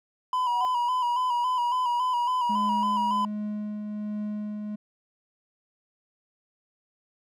triangle tone with vibrato, 985 Hz, B5, 5 cents flat, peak -21 dBFS, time 0.33-3.25 s, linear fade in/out 2 ms, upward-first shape square, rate 3.6 Hz, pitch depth 43 cents each way
sine tone with exponential growth, 743 Hz, F#5, 7 cents sharp, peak -25 dBFS, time 0.34-0.65 s, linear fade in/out 0 ms, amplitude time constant 67 ms
triangle tone with tremolo, 210.1 Hz, G#3, 20 cents sharp, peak -26 dBFS, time 2.49-4.76 s, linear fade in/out 10 ms, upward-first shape triangle, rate 1.3 Hz, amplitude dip 35%
effects none

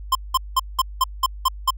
square tone bursts, 1045 Hz, C6, 2 cents flat, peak -15 dBFS, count 8, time 0.12-1.706 s, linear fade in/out 5 ms, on 32 ms, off 190 ms, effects added 50 Hz sine -32 dBFS peak until 1.77 s

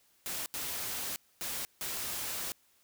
white noise bursts at uneven times, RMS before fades -37 dBFS, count 4, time 0.26-0.46 / 0.54-1.16 / 1.41-1.65 / 1.81-2.52 s, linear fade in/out 0 ms, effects white hiss -68 dBFS RMS until 2.83 s

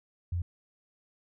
sine tone, 87.31 Hz, F2, in tune, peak -28 dBFS, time 0.32-0.42 s, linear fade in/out 5 ms, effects none

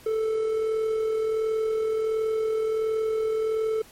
triangle tone with amplitude modulation, 440 Hz, A4, in tune, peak -19 dBFS, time 0.06-3.82 s, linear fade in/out 5 ms, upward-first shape sine, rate 41.4 Hz, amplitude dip 35%, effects pink hiss -51 dBFS RMS until 3.91 s + MP3 64 kbps

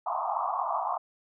pink band-pass noise, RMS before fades -30 dBFS, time 0.06-0.98 s, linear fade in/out 10 ms, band 670 to 1200 Hz, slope 96 dB/octave, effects none

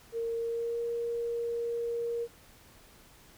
sine tone with pitch glide, 460.9 to 469 Hz, A#4 to A#4, -20 to +11 cents, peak -30 dBFS, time 0.12-2.28 s, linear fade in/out 50 ms, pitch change +31 cents, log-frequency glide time 0.35-0.81 s, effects pink hiss -57 dBFS RMS until 3.37 s

